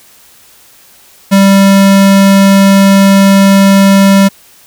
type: tone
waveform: square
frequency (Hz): 196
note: G3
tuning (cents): 0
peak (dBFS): -3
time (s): 1.31-4.29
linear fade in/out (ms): 20
effects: white hiss -41 dBFS RMS until 4.66 s